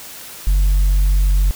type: tone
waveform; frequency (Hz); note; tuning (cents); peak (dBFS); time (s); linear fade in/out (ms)
sine; 47.16; F#1; +34; -8; 0.47-1.51; 0
effects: tanh soft clip ceiling -10 dBFS + white hiss -35 dBFS RMS until 1.55 s